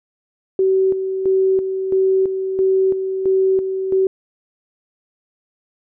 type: tone with tremolo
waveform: sine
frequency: 381 Hz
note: G4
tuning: 49 cents flat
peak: -12 dBFS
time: 0.59-4.07 s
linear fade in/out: 2 ms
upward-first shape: square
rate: 1.5 Hz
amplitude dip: 55%
effects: none